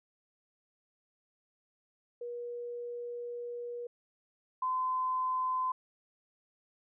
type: tone pair in turn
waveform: sine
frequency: 480 / 1025.3 Hz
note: B4 / C6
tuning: -49 / -35 cents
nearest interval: octave + minor second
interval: 1314 cents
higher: second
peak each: -37 / -29 dBFS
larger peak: second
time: 2.21-3.87 / 4.62-5.72 s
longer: first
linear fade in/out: 5 ms
effects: none